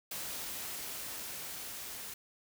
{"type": "noise with level ramp", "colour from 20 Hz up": "white", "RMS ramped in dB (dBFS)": [-40, -44], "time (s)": [0.11, 2.14], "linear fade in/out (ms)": 5, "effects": []}